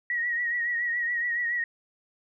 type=tone with vibrato; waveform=sine; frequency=1905 Hz; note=A#6; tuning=37 cents sharp; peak=-25 dBFS; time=0.1-1.64 s; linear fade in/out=2 ms; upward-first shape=triangle; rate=7.1 Hz; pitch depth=57 cents each way; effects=none